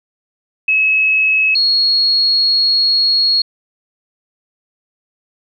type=tone pair in turn; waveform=sine; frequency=2575 / 4313 Hz; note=E7 / C#8; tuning=-41 / -48 cents; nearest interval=major sixth; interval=893 cents; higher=second; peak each=-10 dBFS; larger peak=neither; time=0.68-1.55 / 1.55-3.42 s; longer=second; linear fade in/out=5 ms; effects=none